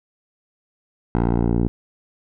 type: tone with low-pass filter sweep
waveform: 10% pulse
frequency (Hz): 58.27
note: A#1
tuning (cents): 0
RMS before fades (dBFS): -19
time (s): 1.15-1.68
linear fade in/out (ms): 0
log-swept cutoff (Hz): 1100 to 370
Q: 0.91
effects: none